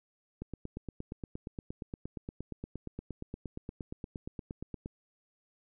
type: click train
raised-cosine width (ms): 3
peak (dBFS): -26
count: 39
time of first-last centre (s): 0.42-4.859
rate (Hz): 8.56
effects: none